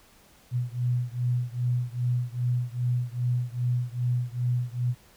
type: beating tone pair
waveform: sine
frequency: 121.9 / 124.4 Hz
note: B2 / B2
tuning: -22 / +13 cents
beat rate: 2.5 Hz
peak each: -27 / -28 dBFS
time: 0.51-4.95 s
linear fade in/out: 50 ms
effects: pink hiss -57 dBFS RMS until 5.16 s